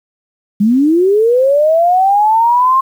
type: linear sweep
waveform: sine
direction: up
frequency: 196 to 1073 Hz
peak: -7 dBFS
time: 0.6-2.81 s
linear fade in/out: 10 ms
effects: 7-bit